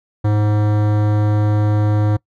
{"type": "tone with hard clipping", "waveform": "sine", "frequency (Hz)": 105.1, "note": "G#2", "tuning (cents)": 21, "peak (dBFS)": -15, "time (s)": [0.24, 2.17], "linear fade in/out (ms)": 10, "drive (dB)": 18, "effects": ["noise-tail reverb RT60 0.1 s tail -23 dB re dry"]}